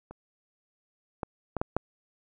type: clicks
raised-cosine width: 1 ms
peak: -29 / -17 / -16 / -13 / -11 dBFS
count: 5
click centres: 0.11 / 1.232 / 1.567 / 1.615 / 1.766 s
effects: none